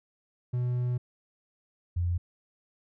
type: tone pair in turn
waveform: triangle / sine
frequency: 123.47 / 87.31 Hz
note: B2 / F2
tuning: 0 / 0 cents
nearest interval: tritone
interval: 600 cents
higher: first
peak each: -24 / -25 dBFS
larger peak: first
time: 0.53-0.98 / 1.96-2.18 s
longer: first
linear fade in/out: 10 ms
effects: none